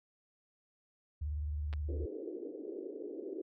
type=tone with vibrato; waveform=sine; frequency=74.5 Hz; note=D2; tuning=25 cents sharp; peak=-34 dBFS; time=1.21-2.06 s; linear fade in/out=10 ms; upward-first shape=triangle; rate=19 Hz; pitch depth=130 cents each way
type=clicks; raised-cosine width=0.3 ms; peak=-31 dBFS; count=2; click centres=1.729 / 1.736 s
type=band-pass noise; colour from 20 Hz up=pink; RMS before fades=-43 dBFS; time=1.88-3.42 s; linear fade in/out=10 ms; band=310 to 470 Hz; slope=48 dB/octave
effects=none